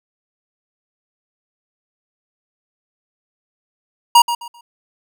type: tone with echo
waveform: square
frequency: 948 Hz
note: A#5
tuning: 29 cents sharp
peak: -6 dBFS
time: 4.15-4.22 s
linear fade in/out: 5 ms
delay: 130 ms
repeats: 3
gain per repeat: -12 dB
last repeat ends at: 4.61 s
effects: none